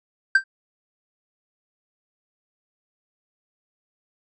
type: tone with exponential decay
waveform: triangle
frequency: 1568 Hz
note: G6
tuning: in tune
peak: -7 dBFS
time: 0.35-0.44 s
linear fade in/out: 5 ms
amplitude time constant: 19 ms
effects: resampled to 22050 Hz